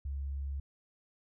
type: tone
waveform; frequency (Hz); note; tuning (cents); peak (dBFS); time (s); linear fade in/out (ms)
sine; 69.3; C#2; 0; -34; 0.05-0.6; 5
effects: none